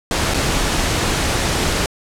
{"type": "noise with dropouts", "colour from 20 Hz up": "pink", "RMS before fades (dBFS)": -18, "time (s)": [0.11, 1.86], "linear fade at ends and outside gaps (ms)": 2, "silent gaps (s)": [0.339, 0.343], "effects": ["low-pass 9000 Hz 12 dB/octave"]}